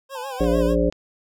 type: tone with vibrato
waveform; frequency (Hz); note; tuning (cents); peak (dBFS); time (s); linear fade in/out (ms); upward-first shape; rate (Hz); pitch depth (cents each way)
25% pulse; 520; C5; -11; -27; 0.09-0.76; 50; sine; 6.7; 94
type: linear sweep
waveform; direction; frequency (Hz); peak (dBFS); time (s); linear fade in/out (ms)
triangle; down; 904 to 622.3; -31; 0.15-0.62; 2
type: clicks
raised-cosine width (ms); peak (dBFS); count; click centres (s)
0.2; -29 / -22 / -25; 3; 0.398 / 0.442 / 0.925
type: harmonic tone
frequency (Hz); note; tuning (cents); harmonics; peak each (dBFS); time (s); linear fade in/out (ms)
58.2; A#1; -2; 1 / 3 / 5 / 7 / 9 / 10; -23 / -25 / -23 / -25 / -22 / -26; 0.4-0.9; 5
effects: none